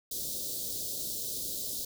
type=band-stop noise; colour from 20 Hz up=white; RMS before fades=-36 dBFS; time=0.11-1.85 s; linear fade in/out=5 ms; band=600 to 3600 Hz; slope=48 dB/octave; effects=none